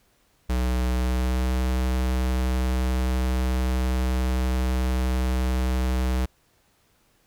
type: tone with pitch glide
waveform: square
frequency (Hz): 62.3 to 63.46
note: B1 to B1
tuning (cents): +16 to +48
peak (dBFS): -22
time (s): 0.49-6.26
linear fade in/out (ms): 10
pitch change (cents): +32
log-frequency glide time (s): 0.9-1.52
effects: pink hiss -64 dBFS RMS until 7.26 s